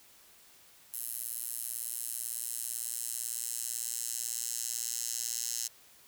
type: tone with high-pass filter sweep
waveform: 10% pulse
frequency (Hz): 118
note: A#2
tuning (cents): +22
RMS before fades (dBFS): -37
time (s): 0.93-5.68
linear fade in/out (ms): 10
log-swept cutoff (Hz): 11000 to 6600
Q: 2.1
effects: white hiss -59 dBFS RMS until 6.07 s